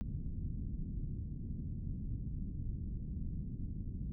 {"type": "low-pass noise", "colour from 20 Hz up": "pink", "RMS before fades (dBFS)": -40, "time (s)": [0.01, 4.12], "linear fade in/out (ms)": 0, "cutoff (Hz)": 220, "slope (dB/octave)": 24, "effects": []}